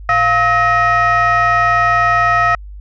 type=tone with frequency modulation; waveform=sine; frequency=1286 Hz; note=E6; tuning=43 cents flat; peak=-8 dBFS; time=0.09-2.55 s; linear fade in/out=2 ms; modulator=588 Hz; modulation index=1.1; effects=tanh soft clip ceiling -7 dBFS + added 50 Hz sine -29 dBFS peak until 2.8 s